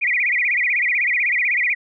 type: tone with vibrato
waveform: sine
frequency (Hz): 2176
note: C#7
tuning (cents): -33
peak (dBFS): -16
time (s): 0.01-1.75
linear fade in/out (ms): 20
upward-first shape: sine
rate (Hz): 16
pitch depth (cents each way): 220
effects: none